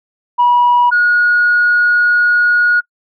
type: tone pair in turn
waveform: sine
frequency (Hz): 970 / 1446.2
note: B5 / F#6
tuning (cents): -31 / -40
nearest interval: perfect fifth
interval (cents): 691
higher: second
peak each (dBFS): -6 / -7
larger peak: first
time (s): 0.38-0.91 / 0.91-2.81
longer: second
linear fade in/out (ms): 20
effects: noise-tail reverb RT60 0.1 s tail -25 dB re dry + tanh soft clip ceiling -4 dBFS